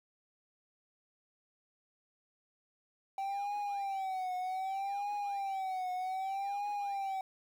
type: tone with vibrato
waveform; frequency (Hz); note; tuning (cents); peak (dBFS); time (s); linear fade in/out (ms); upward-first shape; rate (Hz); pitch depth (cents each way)
triangle; 776; G5; -18; -32; 3.18-7.21; 2; triangle; 0.64; 110
effects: 10-bit